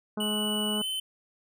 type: harmonic tone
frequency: 211.5 Hz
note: G#3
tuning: 32 cents sharp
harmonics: 1 / 2 / 3 / 4 / 5 / 6 / 7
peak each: -30 / -36 / -40 / -42 / -44 / -46 / -47 dBFS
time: 0.17-0.82 s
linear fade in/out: 5 ms
type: tone with pitch glide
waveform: square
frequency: 2957 to 3056 Hz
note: F#7 to G7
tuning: -2 to -45 cents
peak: -30 dBFS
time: 0.2-1 s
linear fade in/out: 5 ms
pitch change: +57 cents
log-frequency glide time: 0.75-0.86 s
effects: none